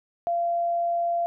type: tone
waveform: sine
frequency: 687 Hz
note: F5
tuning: 29 cents flat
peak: -22 dBFS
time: 0.27-1.26 s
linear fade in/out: 0 ms
effects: none